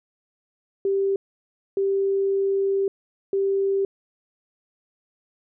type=tone bursts at uneven times; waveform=sine; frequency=392 Hz; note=G4; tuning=in tune; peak=-19 dBFS; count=3; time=0.85-1.16 / 1.77-2.88 / 3.33-3.85 s; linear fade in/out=2 ms; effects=none